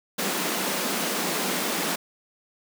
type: high-pass noise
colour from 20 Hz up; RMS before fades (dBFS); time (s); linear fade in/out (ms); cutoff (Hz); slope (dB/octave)
pink; -27; 0.18-1.96; 10; 170; 96
effects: none